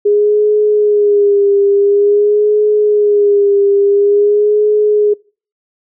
sine tone with vibrato, 411.1 Hz, G#4, 18 cents flat, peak -7 dBFS, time 0.05-5.14 s, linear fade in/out 10 ms, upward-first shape sine, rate 0.48 Hz, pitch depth 45 cents each way, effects noise-tail reverb RT60 0.4 s tail -25 dB re dry

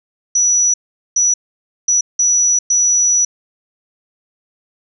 sine tone bursts at uneven times, 5890 Hz, F#8, 9 cents flat, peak -10 dBFS, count 5, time 0.35-0.74 / 1.16-1.34 / 1.88-2.01 / 2.19-2.59 / 2.7-3.25 s, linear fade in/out 5 ms, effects none

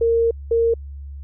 sine tone pair in turn, 461 / 461 Hz, A#4 / A#4, -19 / -19 cents, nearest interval unison, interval 0 cents, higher neither, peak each -14 dBFS, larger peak neither, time 0.01-0.31 / 0.51-0.74 s, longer first, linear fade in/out 5 ms, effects added 70 Hz sine -31 dBFS peak until 1.23 s

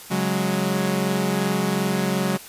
sawtooth chord, C# suspended fourth, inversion none, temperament equal, 138.59 / 185 / 207.7 Hz, C#3 / F#3 / G#3, 0 / 0 / 0 cents, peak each -25 / -19 / -21 dBFS, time 0.1-2.38 s, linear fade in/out 20 ms, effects white hiss -41 dBFS RMS until 2.48 s + resampled to 32000 Hz

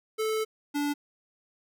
square tone pair in turn, 436.8 / 289.9 Hz, A4 / D4, -13 / -22 cents, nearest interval perfect fifth, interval 709 cents, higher first, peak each -27 dBFS, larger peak neither, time 0.18-0.45 / 0.74-0.94 s, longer first, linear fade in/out 20 ms, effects none

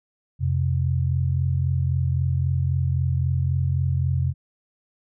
sine tone pair together, 88 / 131.77 Hz, F2 / C3, +14 / +13 cents, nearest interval perfect fifth, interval 699 cents, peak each -22 dBFS, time 0.39-4.34 s, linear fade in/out 50 ms, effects none

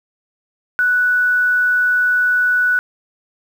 sine tone with quantisation, 1480 Hz, F#6, in tune, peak -12 dBFS, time 0.79-2.79 s, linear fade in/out 0 ms, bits 7, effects none

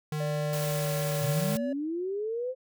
square tone, 152.2 Hz, D#3, 38 cents flat, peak -30 dBFS, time 0.12-1.56 s, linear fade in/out 2 ms
triangle tone with pitch glide, 587.3 to 570.9 Hz, D5 to D5, 0 to -49 cents, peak -30 dBFS, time 0.2-1.73 s, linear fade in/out 5 ms, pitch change -49 cents, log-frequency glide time 0.53-0.93 s
white noise, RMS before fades -38 dBFS, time 0.53-1.57 s, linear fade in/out 0 ms
sine linear sweep, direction up, 110 to 523.3 Hz, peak -29 dBFS, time 1.2-2.55 s, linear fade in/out 50 ms
effects none

